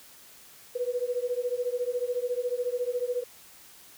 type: beating tone pair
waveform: sine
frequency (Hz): 484.9 / 498.9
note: B4 / B4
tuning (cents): -32 / +17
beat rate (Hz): 14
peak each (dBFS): -30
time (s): 0.75-3.24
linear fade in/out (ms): 10
effects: white hiss -52 dBFS RMS until 3.97 s